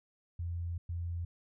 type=tone bursts at uneven times; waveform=sine; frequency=85.7 Hz; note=F2; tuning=32 cents flat; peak=-34 dBFS; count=2; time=0.39-0.78 / 0.89-1.25 s; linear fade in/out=5 ms; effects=none